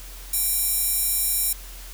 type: tone with high-pass filter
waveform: square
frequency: 784 Hz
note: G5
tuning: in tune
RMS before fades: -23 dBFS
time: 0.33-1.53 s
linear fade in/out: 5 ms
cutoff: 10000 Hz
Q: 1.4
effects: added 43 Hz sine -38 dBFS peak until 1.93 s + white hiss -43 dBFS RMS until 1.93 s